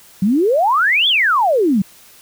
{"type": "exponential two-way sweep", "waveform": "sine", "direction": "up then down", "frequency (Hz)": [180, 3520, 180], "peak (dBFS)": -11, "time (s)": [0.22, 1.82], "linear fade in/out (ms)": 5, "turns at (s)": 1.08, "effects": ["white hiss -45 dBFS RMS until 2.21 s"]}